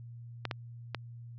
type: clicks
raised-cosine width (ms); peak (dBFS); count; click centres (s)
0.3; -17; 3; 0.453 / 0.512 / 0.947
effects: added 118 Hz sine -44 dBFS peak until 1.38 s + resampled to 16000 Hz